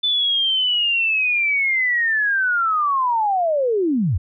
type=linear sweep; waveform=sine; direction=down; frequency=3520 to 70 Hz; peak=-16 dBFS; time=0.03-4.18 s; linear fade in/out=10 ms; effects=none